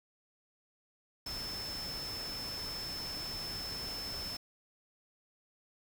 sine tone in noise, 5274 Hz, E8, in tune, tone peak -39 dBFS, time 1.26-4.37 s, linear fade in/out 5 ms, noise pink, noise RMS -45 dBFS, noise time 1.26-4.37 s, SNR +3 dB, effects none

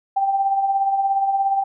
sine tone with tremolo, 785 Hz, G5, 2 cents sharp, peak -14 dBFS, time 0.16-1.64 s, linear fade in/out 10 ms, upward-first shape triangle, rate 17 Hz, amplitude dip 55%, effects none

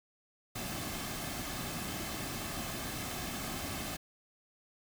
pink noise with comb filter, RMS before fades -39 dBFS, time 0.55-3.97 s, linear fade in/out 10 ms, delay 2.1 ms, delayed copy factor -0.5, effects none

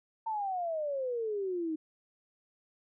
sine exponential sweep, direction down, 909 to 307.6 Hz, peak -31 dBFS, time 0.26-1.76 s, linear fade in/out 10 ms, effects none

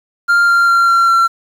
triangle tone with pitch steps, 1396.9 / 1387.3 / 1377.7 / 1368.2 / 1358.7 Hz, F6 / F6 / F6 / F6 / F6, 0 / -12 / -24 / -36 / -48 cents, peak -6 dBFS, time 0.28-1.28 s, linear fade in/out 20 ms, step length 200 ms, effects 7-bit

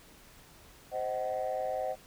sine chord, C diminished, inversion none, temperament just, 523.3 / 627.9 / 753.5 Hz, C5 / Eb5 / Gb5, 0 / +16 / +31 cents, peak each -34 dBFS, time 0.91-1.96 s, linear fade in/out 50 ms, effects tanh soft clip ceiling -25 dBFS + pink hiss -56 dBFS RMS until 2.06 s

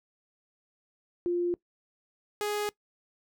sine / sawtooth tone pair in turn, 350 / 416.2 Hz, F4 / G#4, +4 / +4 cents, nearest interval minor third, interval 300 cents, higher second, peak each -25 dBFS, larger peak neither, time 1.26-1.54 / 2.41-2.69 s, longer neither, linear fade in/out 0 ms, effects noise-tail reverb RT60 0.1 s tail -21 dB re dry

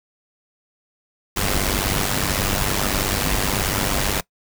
pink noise with amplitude modulation, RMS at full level -18 dBFS, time 1.36-4.21 s, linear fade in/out 10 ms, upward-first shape sine, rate 98.4 Hz, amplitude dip 75%, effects noise-tail reverb RT60 0.1 s tail -21 dB re dry

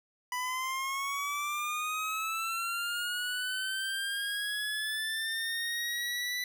25% pulse linear sweep, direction up, 987.8 to 1985 Hz, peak -28 dBFS, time 0.32-6.44 s, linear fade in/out 2 ms, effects none

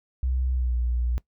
sine tone with pitch glide, 63.8 to 60.22 Hz, C2 to B1, -43 to -43 cents, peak -22 dBFS, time 0.23-1.18 s, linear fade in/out 0 ms, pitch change -100 cents, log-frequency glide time 0.53-0.75 s, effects noise-tail reverb RT60 0.1 s tail -20 dB re dry

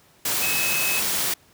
sine tone in noise, 2573 Hz, E7, 43 cents flat, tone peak -25 dBFS, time 0.42-1 s, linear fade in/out 5 ms, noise white, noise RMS -24 dBFS, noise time 0.25-1.34 s, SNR -4 dB, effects pink hiss -56 dBFS RMS until 1.53 s + high-pass 80 Hz 12 dB/octave

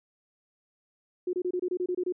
sine tone bursts, 361 Hz, F#4, 43 cents flat, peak -26 dBFS, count 10, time 1.27-2.124 s, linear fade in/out 5 ms, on 62 ms, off 26 ms, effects none

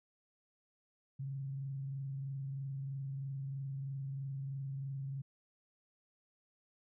sine tone with frequency modulation, 136.5 Hz, C#3, 26 cents flat, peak -38 dBFS, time 1.19-5.22 s, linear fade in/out 10 ms, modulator 23.1 Hz, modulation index 0.2, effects none

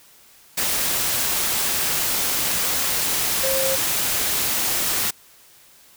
sine tone in noise, 533 Hz, C5, 32 cents sharp, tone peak -22 dBFS, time 3.43-3.76 s, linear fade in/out 10 ms, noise white, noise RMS -22 dBFS, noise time 0.57-5.11 s, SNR -3 dB, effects white hiss -51 dBFS RMS until 5.96 s

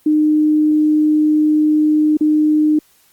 sine tone with dropouts, 305 Hz, D#4, 34 cents flat, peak -10 dBFS, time 0.06-2.79 s, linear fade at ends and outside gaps 5 ms, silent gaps 2.171-2.208 s, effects white hiss -54 dBFS RMS until 3.12 s + Opus 24 kbps

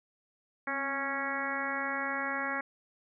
harmonic tone with a mistuned harmonic, 276 Hz, C#4, 7 cents flat, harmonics 1 / 2 / 3 / 4 / 5 / 6 / 7 / 8, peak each -41 / -41 / -40 / -39 / -39 / -37 / -38 / -41 dBFS, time 0.67-2.61 s, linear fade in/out 5 ms, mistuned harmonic 1, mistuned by -50 cents, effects none

